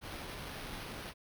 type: noise with sample-and-hold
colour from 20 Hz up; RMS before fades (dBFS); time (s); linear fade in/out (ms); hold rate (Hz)
pink; -44; 0.01-1.14; 50; 7350
effects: none